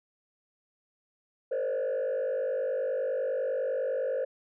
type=tone with frequency modulation; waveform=sine; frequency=527 Hz; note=C5; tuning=12 cents sharp; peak=-25 dBFS; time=1.51-4.25 s; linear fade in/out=10 ms; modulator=49.8 Hz; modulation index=1.1; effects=tanh soft clip ceiling -26 dBFS